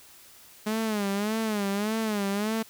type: tone with vibrato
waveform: sawtooth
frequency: 210 Hz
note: G#3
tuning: 19 cents sharp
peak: -22 dBFS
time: 0.66-2.63 s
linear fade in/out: 10 ms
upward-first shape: sine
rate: 1.7 Hz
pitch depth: 110 cents each way
effects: white hiss -52 dBFS RMS until 2.69 s